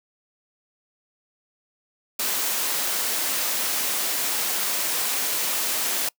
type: high-pass noise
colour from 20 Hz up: white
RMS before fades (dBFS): -25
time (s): 2.19-6.09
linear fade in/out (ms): 5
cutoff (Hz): 260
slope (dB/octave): 12
effects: noise-tail reverb RT60 0.1 s tail -25 dB re dry